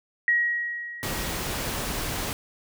sine tone with exponential decay, 1900 Hz, A#6, 33 cents sharp, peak -17 dBFS, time 0.28-1.8 s, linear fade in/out 1 ms, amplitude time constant 330 ms
pink noise, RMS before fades -30 dBFS, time 1.03-2.33 s, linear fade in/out 0 ms
effects none

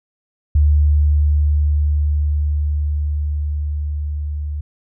sine tone with level ramp, 74.1 Hz, D2, 16 cents sharp, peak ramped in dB -9 to -21 dBFS, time 0.55-4.61 s, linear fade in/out 5 ms, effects none

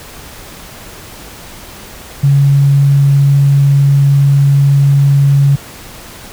sine tone, 140 Hz, C#3, 18 cents sharp, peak -5 dBFS, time 2.23-5.56 s, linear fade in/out 10 ms, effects pink hiss -32 dBFS RMS until 6.32 s

